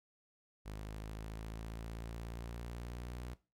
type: linear sweep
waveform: sawtooth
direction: up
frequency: 52 to 61 Hz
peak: -39 dBFS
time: 0.65-3.35 s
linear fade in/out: 20 ms
effects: noise-tail reverb RT60 0.3 s tail -19 dB re dry + AAC 64 kbps